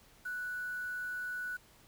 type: tone with quantisation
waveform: sine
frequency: 1480 Hz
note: F#6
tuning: in tune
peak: -36 dBFS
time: 0.25-1.57 s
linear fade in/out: 10 ms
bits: 9
effects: pink hiss -62 dBFS RMS until 1.87 s